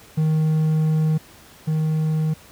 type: tone pair in turn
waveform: triangle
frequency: 156.6 / 156.6 Hz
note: D#3 / D#3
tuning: +11 / +11 cents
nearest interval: unison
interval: 0 cents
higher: neither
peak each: -14 / -16 dBFS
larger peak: first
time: 0.17-1.18 / 1.67-2.34 s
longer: first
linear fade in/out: 10 ms
effects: pink hiss -47 dBFS RMS until 2.51 s + high-pass 60 Hz 12 dB/octave

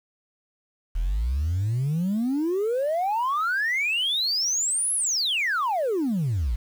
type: exponential two-way sweep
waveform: sine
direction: up then down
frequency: 38.57 to 11175 to 50.4 Hz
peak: -20 dBFS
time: 0.95-6.56 s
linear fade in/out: 10 ms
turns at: 4.94 s
effects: tanh soft clip ceiling -20 dBFS + 8-bit

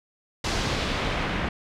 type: noise with low-pass filter sweep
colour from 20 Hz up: pink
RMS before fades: -27 dBFS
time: 0.44-1.49 s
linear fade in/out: 5 ms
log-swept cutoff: 5700 to 2200 Hz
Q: 1.1
effects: none

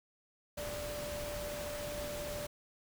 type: tone in noise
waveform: sine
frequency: 588 Hz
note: D5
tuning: 2 cents sharp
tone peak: -40 dBFS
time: 0.57-2.47 s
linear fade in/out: 10 ms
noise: pink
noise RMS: -43 dBFS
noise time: 0.57-2.47 s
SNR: 0 dB
effects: none

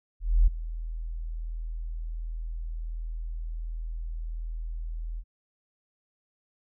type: tone with ADSR envelope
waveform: sine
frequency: 40.69 Hz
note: E1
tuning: 22 cents flat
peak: -14 dBFS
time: 0.2-5.24 s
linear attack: 270 ms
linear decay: 11 ms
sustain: -17 dB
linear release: 59 ms
effects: none

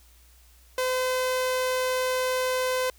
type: tone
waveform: sawtooth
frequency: 511 Hz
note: C5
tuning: 41 cents flat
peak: -20 dBFS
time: 0.78-2.9 s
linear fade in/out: 2 ms
effects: added 60 Hz sine -54 dBFS peak until 2.98 s + white hiss -59 dBFS RMS until 2.98 s

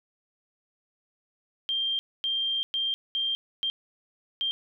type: tone bursts at uneven times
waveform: sine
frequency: 3179 Hz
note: G7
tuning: 24 cents sharp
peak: -25 dBFS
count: 6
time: 1.69-1.99 / 2.24-2.63 / 2.74-2.94 / 3.15-3.35 / 3.63-3.7 / 4.41-4.51 s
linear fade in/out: 0 ms
effects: none

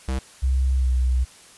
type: tone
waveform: square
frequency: 65.41 Hz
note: C2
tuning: in tune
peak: -23 dBFS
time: 0.08-0.19 s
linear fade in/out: 5 ms
type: tone with pitch glide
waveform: sine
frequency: 65.41 to 63.25 Hz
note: C2 to B1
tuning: 0 to +42 cents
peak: -17 dBFS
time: 0.42-1.25 s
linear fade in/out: 20 ms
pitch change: -58 cents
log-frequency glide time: 0.76-0.89 s
effects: white hiss -48 dBFS RMS until 1.57 s + resampled to 24000 Hz

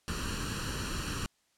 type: noise with comb filter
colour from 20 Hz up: pink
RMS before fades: -35 dBFS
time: 0.08-1.26 s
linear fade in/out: 0 ms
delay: 0.7 ms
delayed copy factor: +0.75
effects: white hiss -72 dBFS RMS until 1.57 s + low-pass 9000 Hz 12 dB/octave

